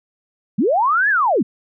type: linear two-way sweep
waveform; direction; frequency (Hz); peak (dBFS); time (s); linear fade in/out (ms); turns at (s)
sine; up then down; 164.81 to 1760 to 164.81; -13; 0.58-1.43; 10; 1.09
effects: none